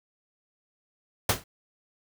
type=noise with exponential decay; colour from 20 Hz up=pink; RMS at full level=-18 dBFS; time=1.29-1.44 s; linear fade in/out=5 ms; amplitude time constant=32 ms; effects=none